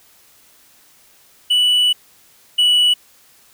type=tone pair in turn; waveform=triangle; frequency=2960 / 2948 Hz; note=F#7 / F#7; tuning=0 / -7 cents; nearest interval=unison; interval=7 cents; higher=first; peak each=-10 / -9 dBFS; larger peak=second; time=1.5-1.93 / 2.58-2.94 s; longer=first; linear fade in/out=10 ms; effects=white hiss -51 dBFS RMS until 3.53 s